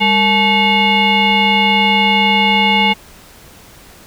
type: tone with frequency modulation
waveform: sine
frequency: 1522 Hz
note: F#6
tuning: 48 cents sharp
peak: -9 dBFS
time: 0-2.94 s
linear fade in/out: 20 ms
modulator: 661 Hz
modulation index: 2.3
effects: pink hiss -41 dBFS RMS until 4.06 s